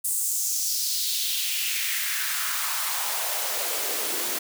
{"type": "noise with high-pass filter sweep", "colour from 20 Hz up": "white", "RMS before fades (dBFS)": -27, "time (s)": [0.04, 4.39], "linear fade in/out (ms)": 10, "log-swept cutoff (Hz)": [9100, 290], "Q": 2.4, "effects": []}